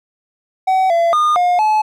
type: tone with pitch steps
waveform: triangle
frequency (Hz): 756 / 677 / 1219 / 713 / 859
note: F#5 / E5 / D#6 / F5 / A5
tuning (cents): +37 / +46 / -36 / +36 / -42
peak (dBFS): -9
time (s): 0.67-1.82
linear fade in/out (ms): 10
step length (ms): 230
effects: none